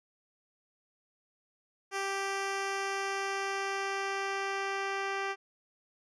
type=tone with low-pass filter sweep; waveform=10% pulse; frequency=392 Hz; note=G4; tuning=in tune; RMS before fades=-34 dBFS; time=1.91-5.36 s; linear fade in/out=50 ms; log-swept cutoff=8100 to 3900 Hz; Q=0.84; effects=none